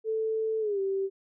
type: tone with pitch glide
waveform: sine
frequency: 441.1 to 388.5 Hz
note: A4 to G4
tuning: +4 to -16 cents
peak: -26 dBFS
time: 0.04-1.1 s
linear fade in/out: 50 ms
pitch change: -220 cents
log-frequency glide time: 0.6-0.8 s
effects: none